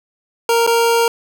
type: tone with dropouts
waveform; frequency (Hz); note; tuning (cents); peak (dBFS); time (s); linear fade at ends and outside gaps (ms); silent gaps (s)
25% pulse; 464.6; A#4; -6; -8; 0.49-1.08; 2; 0.666-0.674
effects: none